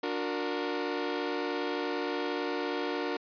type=chord; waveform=sawtooth; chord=D augmented; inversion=none; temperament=equal with one note detuned; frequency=293.7 / 362.8 / 466.2 Hz; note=D4 / F#4 / A#4; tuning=0 / -34 / 0 cents; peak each=-31 dBFS; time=0.03-3.17 s; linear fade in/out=5 ms; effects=resampled to 11025 Hz